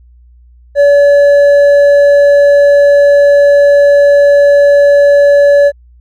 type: tone with hard clipping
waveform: sine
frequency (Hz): 571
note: D5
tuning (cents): -49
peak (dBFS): -4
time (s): 0.75-5.72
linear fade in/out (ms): 50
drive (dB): 4
effects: added 60 Hz sine -38 dBFS peak until 6 s